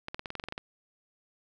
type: clicks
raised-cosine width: 0.3 ms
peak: -20 dBFS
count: 11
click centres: 0.084 / 0.145 / 0.194 / 0.258 / 0.304 / 0.353 / 0.398 / 0.439 / 0.486 / 0.524 / 0.579 s
effects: none